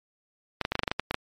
clicks, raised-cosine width 0.3 ms, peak -10 dBFS, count 11, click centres 0.613 / 0.651 / 0.72 / 0.754 / 0.793 / 0.834 / 0.878 / 0.915 / 0.996 / 1.11 / 1.144 s, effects MP3 64 kbps

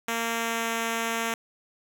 5% pulse tone with pitch glide, 230 to 228.5 Hz, A#3 to A#3, -23 to -34 cents, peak -15 dBFS, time 0.08-1.34 s, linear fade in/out 2 ms, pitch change -11 cents, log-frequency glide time 0.34-0.71 s, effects none

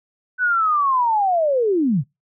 sine linear sweep, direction down, 1514 to 116.54 Hz, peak -15 dBFS, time 0.38-2.04 s, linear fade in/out 50 ms, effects noise-tail reverb RT60 0.2 s tail -25 dB re dry

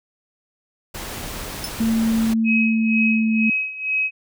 pink noise, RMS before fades -31 dBFS, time 0.94-2.34 s, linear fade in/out 10 ms
sawtooth tone with exponential decay, 5274 Hz, E8, in tune, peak -19 dBFS, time 1.64-1.73 s, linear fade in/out 1 ms, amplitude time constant 18 ms
sine tone with pitch glide, 225.1 to 221.5 Hz, A3 to A3, +40 to +12 cents, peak -16 dBFS, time 1.8-3.5 s, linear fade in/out 5 ms, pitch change -28 cents, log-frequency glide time 2.22-3.29 s
sine tone with tremolo, 2546 Hz, D#7, 39 cents sharp, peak -17 dBFS, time 2.44-4.11 s, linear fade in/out 50 ms, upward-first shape sine, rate 2.1 Hz, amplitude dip 80%
effects none

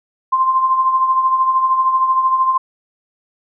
sine tone with tremolo, 1046.5 Hz, C6, in tune, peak -9 dBFS, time 0.32-2.58 s, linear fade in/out 10 ms, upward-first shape triangle, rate 13 Hz, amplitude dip 60%, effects none

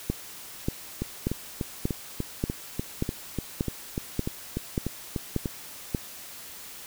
two click trains, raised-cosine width 3 ms, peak -12 / -15 dBFS, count 11 / 16, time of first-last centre 0.1-5.948 / 1.02-5.458 s, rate 1.71 / 3.38 Hz, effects white hiss -43 dBFS RMS until 6.86 s

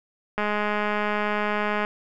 click train, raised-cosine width 0.5 ms, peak -11 dBFS, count 308, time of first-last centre 0.38-1.849 s, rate 209 Hz, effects none

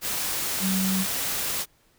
sine tone in noise, 190 Hz, F#3, 46 cents sharp, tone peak -23 dBFS, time 0.6-1.06 s, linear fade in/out 50 ms, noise white, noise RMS -28 dBFS, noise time 0.01-1.66 s, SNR +2 dB, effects pink hiss -63 dBFS RMS until 1.98 s

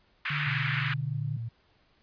white band-pass noise, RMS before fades -32 dBFS, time 0.25-0.94 s, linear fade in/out 5 ms, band 1400 to 2400 Hz, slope 24 dB/octave
sine tone, 146.83 Hz, D3, in tune, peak -31 dBFS, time 0.3-1.37 s, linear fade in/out 5 ms
sine tone with pitch glide, 123.47 to 115.2 Hz, B2 to A#2, 0 to -20 cents, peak -32 dBFS, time 0.46-1.49 s, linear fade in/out 10 ms, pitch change -120 cents, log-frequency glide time 1.09-1.18 s
effects pink hiss -66 dBFS RMS until 2.02 s + resampled to 11025 Hz

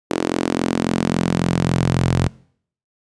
sawtooth tone with high-pass filter sweep, 43.65 Hz, F1, in tune, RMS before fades -19 dBFS, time 0.1-2.28 s, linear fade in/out 10 ms, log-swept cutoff 330 to 110 Hz, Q 2.3, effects noise-tail reverb RT60 0.6 s tail -24 dB re dry + resampled to 22050 Hz

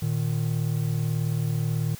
triangle tone pair together, 114.7 / 153.1 Hz, A#2 / D#3, -28 / -28 cents, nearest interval perfect fourth, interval 500 cents, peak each -24 dBFS, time 0.02-1.95 s, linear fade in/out 5 ms, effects white hiss -45 dBFS RMS until 1.99 s

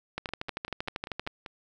two click trains, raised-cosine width 0.3 ms, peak -16 / -23 dBFS, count 15 / 7, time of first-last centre 0.18-1.274 / 0.29-1.462 s, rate 12.8 / 5.12 Hz, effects none

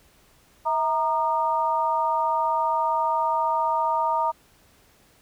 sine tone with amplitude modulation, 932.3 Hz, A#5, in tune, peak -16 dBFS, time 0.65-4.32 s, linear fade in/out 20 ms, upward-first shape sine, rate 285 Hz, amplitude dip 95%, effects pink hiss -58 dBFS RMS until 5.21 s

